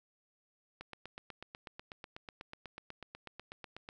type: click train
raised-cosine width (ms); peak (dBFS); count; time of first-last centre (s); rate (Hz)
0.3; -29; 26; 0.81-3.889; 8.12
effects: none